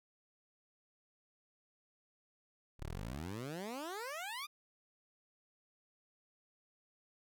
15% pulse exponential sweep, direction up, 31.58 to 1244.5 Hz, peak -35 dBFS, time 2.79-4.47 s, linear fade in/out 20 ms, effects none

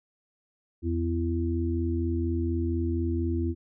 harmonic tone, 84.2 Hz, E2, 37 cents sharp, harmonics 1 / 3 / 4, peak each -27 / -32 / -30 dBFS, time 0.82-3.55 s, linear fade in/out 50 ms, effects none

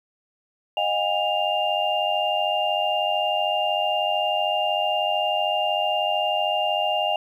sine tone cluster, 620 / 716 / 809 / 2800 Hz, D#5 / F5 / G#5 / F7, -6 / +43 / -46 / +4 cents, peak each -26 dBFS, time 0.77-7.16 s, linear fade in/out 2 ms, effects 9-bit

